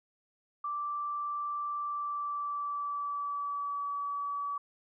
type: tone with pitch glide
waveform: sine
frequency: 1171 to 1143.6 Hz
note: D6 to D6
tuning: -5 to -46 cents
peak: -32 dBFS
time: 0.64-4.58 s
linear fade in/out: 5 ms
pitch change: -41 cents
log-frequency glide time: 1.81-3.85 s
effects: none